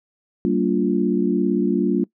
sine tone cluster, 192.1 / 229.5 / 287.6 / 349.6 Hz, G3 / A#3 / D4 / F4, -35 / -27 / -36 / +2 cents, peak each -22 dBFS, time 0.45-2.04 s, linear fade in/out 0 ms, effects noise-tail reverb RT60 0.1 s tail -22 dB re dry

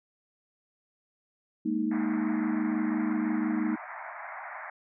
sine chord, Ab suspended second, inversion none, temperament just, 207.7 / 233.6 / 311.5 Hz, Ab3 / Bb3 / Eb4, 0 / +4 / +2 cents, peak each -32 / -30 / -29 dBFS, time 1.65-3.76 s, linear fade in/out 10 ms
pink band-pass noise, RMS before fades -41 dBFS, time 1.91-4.7 s, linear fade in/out 5 ms, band 630 to 2200 Hz, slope 96 dB/octave
effects none

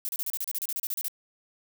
violet noise bursts, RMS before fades -31 dBFS, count 15, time 0.05-1.082 s, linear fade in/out 0 ms, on 38 ms, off 33 ms, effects none

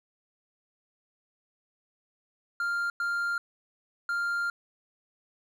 triangle tone bursts at uneven times, 1396.9 Hz, F6, in tune, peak -25 dBFS, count 3, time 2.6-2.9 / 3-3.38 / 4.09-4.5 s, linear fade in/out 2 ms, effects none

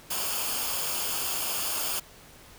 white noise with comb filter, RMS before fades -30 dBFS, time 0.1-2 s, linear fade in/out 10 ms, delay 0.51 ms, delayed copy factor -0.6, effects pink hiss -51 dBFS RMS until 2.58 s

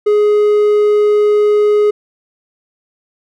triangle tone, 418 Hz, G#4, 11 cents sharp, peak -6 dBFS, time 0.06-1.91 s, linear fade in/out 10 ms, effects none

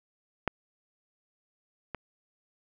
clicks, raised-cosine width 0.5 ms, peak -11 / -20 dBFS, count 2, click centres 0.477 / 1.947 s, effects none

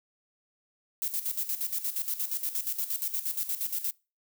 violet noise with tremolo, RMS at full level -30 dBFS, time 1.02-3.91 s, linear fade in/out 0 ms, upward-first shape square, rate 8.5 Hz, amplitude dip 70%, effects noise-tail reverb RT60 0.3 s tail -25 dB re dry

